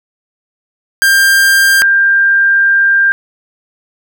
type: tone pair in turn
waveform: 45% pulse / sine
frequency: 1592 / 1592 Hz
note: G6 / G6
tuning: +26 / +26 cents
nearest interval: unison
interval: 0 cents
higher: neither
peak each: -6 dBFS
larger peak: neither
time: 1.02-1.82 / 1.82-3.12 s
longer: second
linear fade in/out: 0 ms
effects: none